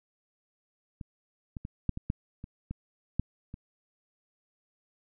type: clicks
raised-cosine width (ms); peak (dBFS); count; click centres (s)
5; -27 / -25 / -25 / -14 / -23 / -16 / -28 / -23 / -14 / -28; 10; 1.012 / 1.568 / 1.651 / 1.893 / 1.974 / 2.101 / 2.441 / 2.71 / 3.196 / 3.541
effects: none